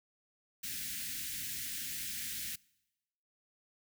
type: band-stop noise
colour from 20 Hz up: white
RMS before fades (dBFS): -40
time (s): 0.63-2.56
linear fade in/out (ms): 10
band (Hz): 290 to 1600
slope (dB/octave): 48
effects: noise-tail reverb RT60 1.0 s tail -25 dB re dry